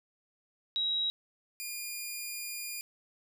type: tone pair in turn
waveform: sine / 10% pulse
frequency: 3845 / 2422 Hz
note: B7 / D#7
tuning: -47 / -47 cents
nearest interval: minor sixth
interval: 800 cents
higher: first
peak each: -28 dBFS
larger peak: neither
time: 0.76-1.1 / 1.6-2.81 s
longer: second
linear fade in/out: 0 ms
effects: none